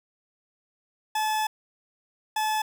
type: tone bursts at uneven times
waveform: 40% pulse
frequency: 863 Hz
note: A5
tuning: 34 cents flat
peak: -23 dBFS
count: 2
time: 1.15-1.47 / 2.36-2.62 s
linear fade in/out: 5 ms
effects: none